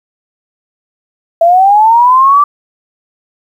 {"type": "linear sweep", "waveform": "sine", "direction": "up", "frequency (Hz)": [659.3, 1174.7], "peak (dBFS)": -3, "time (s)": [1.41, 2.44], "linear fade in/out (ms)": 5, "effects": ["7-bit"]}